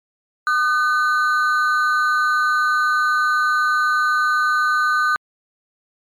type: ring-modulated tone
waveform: triangle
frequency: 1366 Hz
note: F6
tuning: 39 cents flat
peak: -10 dBFS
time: 0.47-5.16 s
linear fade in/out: 0 ms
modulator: 146 Hz
effects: MP3 96 kbps